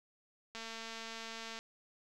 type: click train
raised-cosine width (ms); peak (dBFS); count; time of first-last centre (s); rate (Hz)
0.2; -28; 236; 0.55-1.59; 226
effects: none